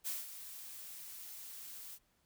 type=noise with ADSR envelope; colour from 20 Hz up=blue; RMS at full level=-38 dBFS; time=0.04-1.99 s; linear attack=32 ms; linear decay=190 ms; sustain=-11 dB; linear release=53 ms; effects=pink hiss -75 dBFS RMS until 2.25 s